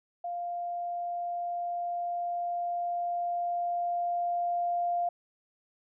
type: tone with level ramp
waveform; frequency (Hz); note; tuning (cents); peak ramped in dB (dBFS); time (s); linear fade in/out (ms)
sine; 698.5; F5; 0; -32 to -26; 0.24-5.09; 5
effects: none